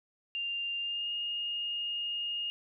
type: tone with pitch glide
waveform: sine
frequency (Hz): 2794 to 2844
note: F7 to F7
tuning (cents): 0 to +31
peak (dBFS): -32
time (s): 0.35-2.5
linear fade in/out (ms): 0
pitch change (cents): +31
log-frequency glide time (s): 0.79-1.1
effects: none